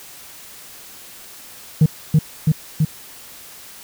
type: tone with echo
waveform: sine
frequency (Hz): 155.6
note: D#3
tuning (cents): 0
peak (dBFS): -5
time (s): 1.81-1.86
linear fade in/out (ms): 5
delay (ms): 330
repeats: 3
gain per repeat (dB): -2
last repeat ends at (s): 2.85
effects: tanh soft clip ceiling -7 dBFS + white hiss -40 dBFS RMS until 3.83 s